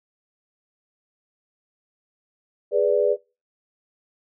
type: chord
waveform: sine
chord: G# diminished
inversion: none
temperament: equal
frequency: 415.3 / 493.9 / 587.3 Hz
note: G#4 / B4 / D5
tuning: 0 / 0 / 0 cents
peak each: -21 dBFS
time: 2.71-3.17 s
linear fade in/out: 50 ms
effects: noise-tail reverb RT60 0.3 s tail -24 dB re dry